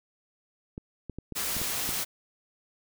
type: clicks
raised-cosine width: 3 ms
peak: -24 dBFS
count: 7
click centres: 0.779 / 1.097 / 1.186 / 1.323 / 1.567 / 1.616 / 1.891 s
type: noise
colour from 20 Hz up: white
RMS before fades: -31 dBFS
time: 1.35-2.05 s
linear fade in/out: 20 ms
effects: none